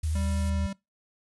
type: tone with vibrato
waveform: sine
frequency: 78.2 Hz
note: D#2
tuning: 9 cents sharp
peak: -25 dBFS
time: 0.03-0.67 s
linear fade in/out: 10 ms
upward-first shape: sine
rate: 12 Hz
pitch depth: 33 cents each way
type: noise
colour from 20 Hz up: blue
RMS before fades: -42 dBFS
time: 0.03-0.5 s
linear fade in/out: 5 ms
type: tone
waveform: square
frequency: 196 Hz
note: G3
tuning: in tune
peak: -33 dBFS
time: 0.15-0.73 s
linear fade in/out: 5 ms
effects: noise-tail reverb RT60 0.2 s tail -23 dB re dry + resampled to 24000 Hz